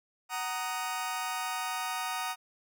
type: chord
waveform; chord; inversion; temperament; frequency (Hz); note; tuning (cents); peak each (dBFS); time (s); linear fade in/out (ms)
sawtooth; D# minor; first; just; 746.7 / 933.4 / 1244.5; F#5 / A#5 / D#6; +16 / +2 / 0; -33; 0.29-2.36; 50
effects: none